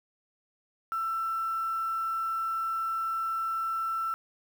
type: tone with quantisation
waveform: sine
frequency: 1334 Hz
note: E6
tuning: 20 cents sharp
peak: -28 dBFS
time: 0.92-4.14 s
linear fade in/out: 0 ms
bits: 8
effects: none